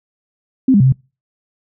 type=tone with pitch steps; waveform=sine; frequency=262.1 / 201.9 / 129.8 / 132.5 Hz; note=C4 / G#3 / C3 / C3; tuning=+3 / -49 / -13 / +22 cents; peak=-7 dBFS; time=0.68-0.924 s; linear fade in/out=5 ms; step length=61 ms; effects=noise-tail reverb RT60 0.3 s tail -26 dB re dry